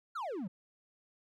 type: exponential sweep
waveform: triangle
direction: down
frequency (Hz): 1475 to 166.5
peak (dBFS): -34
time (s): 0.15-0.48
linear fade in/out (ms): 10
effects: none